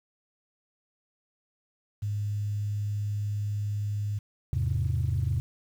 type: tone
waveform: sine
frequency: 103.4 Hz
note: G#2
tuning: 7 cents flat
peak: -27 dBFS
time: 2.02-4.19 s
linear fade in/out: 10 ms
type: chord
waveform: sine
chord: E augmented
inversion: none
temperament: equal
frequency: 82.41 / 103.83 / 130.81 Hz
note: E2 / G#2 / B#2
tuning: 0 / 0 / 0 cents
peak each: -28 dBFS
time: 4.53-5.4 s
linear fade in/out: 0 ms
effects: tanh soft clip ceiling -18 dBFS + 9-bit